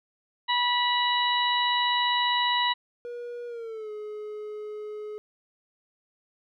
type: harmonic tone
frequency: 975 Hz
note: B5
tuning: 23 cents flat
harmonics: 1 / 2 / 3 / 4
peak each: -25 / -29 / -30 / -28 dBFS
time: 0.48-2.74 s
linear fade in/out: 20 ms
type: tone with pitch glide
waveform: triangle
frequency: 480.3 to 423 Hz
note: B4 to G#4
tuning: -48 to +32 cents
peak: -32 dBFS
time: 3.05-5.18 s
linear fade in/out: 0 ms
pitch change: -220 cents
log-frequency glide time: 3.47-3.91 s
effects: none